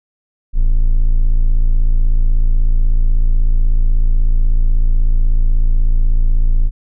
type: tone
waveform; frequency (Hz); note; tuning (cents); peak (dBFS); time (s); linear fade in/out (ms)
triangle; 28.13; A0; +39; -6; 0.53-6.71; 50
effects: none